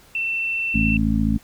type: tone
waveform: sine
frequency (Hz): 2687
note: E7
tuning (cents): +33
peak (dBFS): -21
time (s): 0.15-0.97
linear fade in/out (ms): 2
type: harmonic tone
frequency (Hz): 54.7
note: A1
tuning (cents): -9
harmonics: 1 / 2 / 3 / 4 / 5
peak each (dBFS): -23 / -26 / -26 / -20 / -25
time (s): 0.74-1.38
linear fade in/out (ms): 10
effects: pink hiss -51 dBFS RMS until 1.43 s